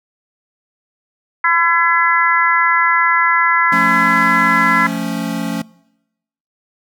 harmonic tone, 337.5 Hz, E4, 41 cents sharp, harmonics 3 / 4 / 5 / 6, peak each -16 / -16 / -16 / -16 dBFS, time 1.44-4.87 s, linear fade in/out 5 ms
square chord, F augmented, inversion none, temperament equal, 174.61 / 220 / 277.2 Hz, F3 / A3 / C#4, 0 / 0 / 0 cents, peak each -24 dBFS, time 3.72-5.62 s, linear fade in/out 5 ms
effects noise-tail reverb RT60 0.9 s tail -23 dB re dry

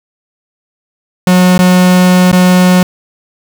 45% pulse tone with dropouts, 181.8 Hz, F#3, 30 cents flat, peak -4 dBFS, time 1.27-2.83 s, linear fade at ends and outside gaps 2 ms, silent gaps 1.579-1.59 / 2.316-2.328 s, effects 7-bit

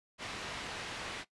white low-pass noise, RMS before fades -42 dBFS, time 0.18-1.25 s, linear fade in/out 50 ms, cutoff 3100 Hz, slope 12 dB/octave, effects noise-tail reverb RT60 0.1 s tail -17 dB re dry + resampled to 24000 Hz

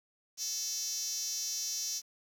5% pulse tone with high-pass filter, 440 Hz, A4, in tune, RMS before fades -36 dBFS, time 0.37-2.02 s, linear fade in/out 50 ms, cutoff 5900 Hz, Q 5.1, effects 9-bit

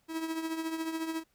45% pulse tone with tremolo, 323.3 Hz, E4, 34 cents flat, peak -30 dBFS, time 0.08-1.24 s, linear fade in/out 50 ms, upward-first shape triangle, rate 14 Hz, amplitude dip 65%, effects pink hiss -72 dBFS RMS until 1.34 s

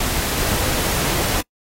pink noise, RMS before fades -21 dBFS, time 0-1.41 s, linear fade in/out 5 ms, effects noise-tail reverb RT60 0.1 s tail -25 dB re dry + AAC 48 kbps

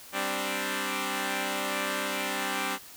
5% pulse chord, G suspended fourth, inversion none, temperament equal, 196 / 261.6 / 293.7 Hz, G3 / C4 / D4, 0 / 0 / 0 cents, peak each -22 dBFS, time 0.12-2.79 s, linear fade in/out 50 ms, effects white hiss -48 dBFS RMS until 2.96 s

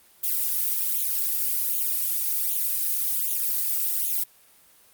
violet noise with flanger, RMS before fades -25 dBFS, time 0.23-4.24 s, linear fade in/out 10 ms, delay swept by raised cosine 0.29 to 2.29 ms, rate 1.3 Hz, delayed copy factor +0.9, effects white hiss -56 dBFS RMS until 4.93 s + Opus 32 kbps

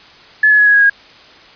sine tone with pitch steps, 1718 / 1701.2 / 1684.6 / 1668.1 / 1651.8 / 1635.7 Hz, A6 / G#6 / G#6 / G#6 / G#6 / G#6, -42 / +41 / +24 / +7 / -10 / -27 cents, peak -6 dBFS, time 0.43-0.898 s, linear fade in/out 5 ms, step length 78 ms, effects white hiss -41 dBFS RMS until 1.55 s + resampled to 11025 Hz

